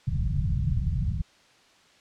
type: low-pass noise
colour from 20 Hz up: white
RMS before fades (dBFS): -26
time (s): 0.07-1.22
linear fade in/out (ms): 10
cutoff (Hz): 160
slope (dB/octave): 48
effects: white hiss -58 dBFS RMS until 2 s + low-pass 5000 Hz 12 dB/octave